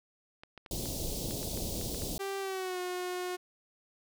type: clicks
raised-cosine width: 0.3 ms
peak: -31 dBFS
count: 10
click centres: 0.435 / 0.577 / 0.662 / 0.857 / 1.309 / 1.43 / 1.574 / 1.813 / 1.946 / 2.02 s
type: band-stop noise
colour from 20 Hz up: pink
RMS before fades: -36 dBFS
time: 0.71-2.18 s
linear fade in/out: 2 ms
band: 630 to 3800 Hz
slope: 24 dB/octave
type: tone with pitch glide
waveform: sawtooth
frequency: 392 to 361.5 Hz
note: G4 to F#4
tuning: 0 to -40 cents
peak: -30 dBFS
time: 2.19-3.37 s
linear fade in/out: 20 ms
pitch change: -140 cents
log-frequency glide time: 2.39-2.79 s
effects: none